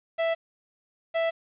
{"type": "tone pair in turn", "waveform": "45% pulse", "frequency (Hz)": [660, 660], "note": ["E5", "E5"], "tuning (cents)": [2, 2], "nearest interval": "unison", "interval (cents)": 0, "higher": "neither", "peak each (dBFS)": -23, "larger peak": "neither", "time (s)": [[0.18, 0.35], [1.14, 1.31]], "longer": "neither", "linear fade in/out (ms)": 20, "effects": ["resampled to 8000 Hz", "9-bit"]}